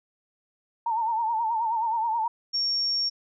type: tone with vibrato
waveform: sine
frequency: 906 Hz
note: A#5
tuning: 50 cents flat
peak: -23 dBFS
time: 0.86-2.28 s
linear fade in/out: 5 ms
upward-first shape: sine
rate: 9.4 Hz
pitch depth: 78 cents each way
type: tone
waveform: sine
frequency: 5520 Hz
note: F8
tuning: 21 cents flat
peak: -23 dBFS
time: 2.53-3.1 s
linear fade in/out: 20 ms
effects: none